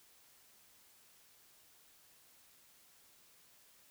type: silence
effects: white hiss -65 dBFS RMS until 3.9 s